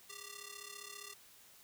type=ring-modulated tone; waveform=5% pulse; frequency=785 Hz; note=G5; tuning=2 cents sharp; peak=-33 dBFS; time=0.09-1.14 s; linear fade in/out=10 ms; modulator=375 Hz; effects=white hiss -61 dBFS RMS until 1.63 s